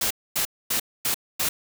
white noise bursts, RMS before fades -24 dBFS, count 5, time 0.01-1.49 s, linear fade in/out 5 ms, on 96 ms, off 250 ms, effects none

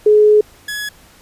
sine / sawtooth tone pair in turn, 422.8 / 1687.9 Hz, G#4 / G#6, +31 / +28 cents, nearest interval 2 octaves, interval 2397 cents, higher second, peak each -6 / -18 dBFS, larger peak first, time 0.06-0.41 / 0.68-0.89 s, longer first, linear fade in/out 5 ms, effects pink hiss -46 dBFS RMS until 1.21 s + resampled to 32000 Hz

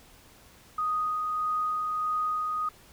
sine tone with tremolo, 1244.5 Hz, D#6, in tune, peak -25 dBFS, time 0.78-2.69 s, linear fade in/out 5 ms, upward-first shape sine, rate 1.6 Hz, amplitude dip 25%, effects pink hiss -55 dBFS RMS until 2.92 s

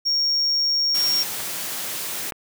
triangle tone, 5550 Hz, F8, 12 cents flat, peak -17 dBFS, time 0.05-1.24 s, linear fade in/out 20 ms
white high-pass noise, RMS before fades -29 dBFS, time 0.94-2.31 s, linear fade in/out 10 ms, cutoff 110 Hz, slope 24 dB/octave
clicks, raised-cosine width 0.5 ms, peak -18 dBFS, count 2, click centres 1.403 / 2.322 s
effects none

